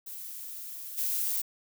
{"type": "noise with level steps", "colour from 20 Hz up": "violet", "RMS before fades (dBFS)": [-41, -30], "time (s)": [0.06, 1.42], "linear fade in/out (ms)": 10, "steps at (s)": 0.97, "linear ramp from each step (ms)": 20, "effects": []}